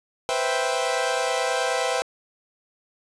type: chord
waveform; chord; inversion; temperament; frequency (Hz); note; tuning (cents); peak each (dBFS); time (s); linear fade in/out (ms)
sawtooth; C major seventh; third; equal; 493.9 / 523.3 / 659.3 / 784; B4 / C5 / E5 / G5; 0 / 0 / 0 / 0; -24; 0.29-2.02; 0
effects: resampled to 22050 Hz + 7-bit